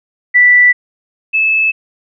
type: tone pair in turn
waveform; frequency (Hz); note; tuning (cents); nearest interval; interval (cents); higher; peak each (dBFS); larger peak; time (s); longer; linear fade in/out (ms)
sine; 1970 / 2611; B6 / E7; -5 / -17; perfect fourth; 488; second; -4 / -9; first; 0.34-0.73 / 1.33-1.72; neither; 20
effects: none